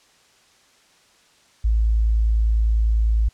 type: tone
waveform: sine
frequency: 55 Hz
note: A1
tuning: in tune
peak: -15 dBFS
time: 1.64-3.29 s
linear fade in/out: 10 ms
effects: white hiss -56 dBFS RMS until 3.33 s + low-pass 7000 Hz 12 dB/octave